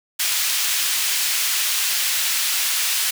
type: high-pass noise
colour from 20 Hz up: pink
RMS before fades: -21 dBFS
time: 0.19-3.11 s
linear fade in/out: 10 ms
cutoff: 2500 Hz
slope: 12 dB/octave
effects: none